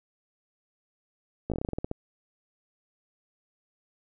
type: slowing click train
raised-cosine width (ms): 2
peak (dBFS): -17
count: 12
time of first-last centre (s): 1.5-1.914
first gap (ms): 17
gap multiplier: 1.15
effects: none